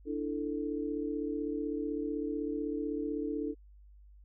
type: chord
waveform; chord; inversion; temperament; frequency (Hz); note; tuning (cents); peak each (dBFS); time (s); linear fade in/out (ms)
sine; D suspended second; none; equal with one note detuned; 293.7 / 329.6 / 441.5; D4 / E4 / A4; 0 / 0 / +6; -35 / -38 / -37; 0.05-3.55; 50
effects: added 50 Hz sine -53 dBFS peak until 4.24 s